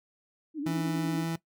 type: tone with vibrato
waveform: sine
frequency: 297.2 Hz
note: D4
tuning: 21 cents sharp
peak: -30 dBFS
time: 0.54-1.26 s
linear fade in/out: 50 ms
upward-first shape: sine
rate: 11 Hz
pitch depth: 120 cents each way
type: tone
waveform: 30% pulse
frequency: 164.81 Hz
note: E3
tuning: in tune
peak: -27 dBFS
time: 0.66-1.36 s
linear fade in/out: 5 ms
effects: noise-tail reverb RT60 0.1 s tail -18 dB re dry